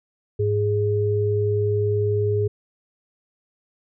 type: tone pair together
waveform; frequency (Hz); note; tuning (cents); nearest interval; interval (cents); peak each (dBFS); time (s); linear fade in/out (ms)
sine; 103.83 / 414.9; G#2 / G#4; 0 / -2; 2 octaves; 2398; -21; 0.39-2.48; 10
effects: none